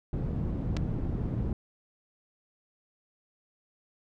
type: low-pass noise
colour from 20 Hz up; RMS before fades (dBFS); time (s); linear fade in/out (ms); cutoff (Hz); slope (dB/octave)
white; -31; 0.13-1.53; 2; 160; 12
type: clicks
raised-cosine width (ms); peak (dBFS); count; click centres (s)
0.2; -20; 2; 0.767 / 0.77
effects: none